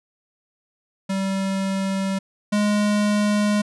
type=tone pair in turn; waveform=square; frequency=193.4 / 207.9 Hz; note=G3 / G#3; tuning=-23 / +2 cents; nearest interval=minor second; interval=125 cents; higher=second; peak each=-22 / -18 dBFS; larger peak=second; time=1.09-2.19 / 2.52-3.62 s; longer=neither; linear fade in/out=10 ms; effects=resampled to 24000 Hz